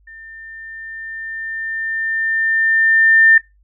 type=tone with level ramp; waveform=sine; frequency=1800 Hz; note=A6; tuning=39 cents sharp; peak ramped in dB=-36 to -6 dBFS; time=0.07-3.38 s; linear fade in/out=5 ms; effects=noise-tail reverb RT60 0.2 s tail -22 dB re dry + added 50 Hz sine -51 dBFS peak until 3.63 s